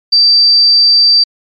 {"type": "tone", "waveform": "sine", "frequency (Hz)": 4665, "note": "D8", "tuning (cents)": -12, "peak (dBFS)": -4, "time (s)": [0.12, 1.24], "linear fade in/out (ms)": 10, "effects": ["MP3 48 kbps"]}